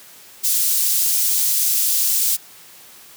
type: high-pass noise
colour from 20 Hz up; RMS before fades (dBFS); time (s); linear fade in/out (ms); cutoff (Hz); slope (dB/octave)
white; -18; 0.43-2.37; 20; 5400; 12
effects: white hiss -44 dBFS RMS until 3.16 s + high-pass 100 Hz 12 dB/octave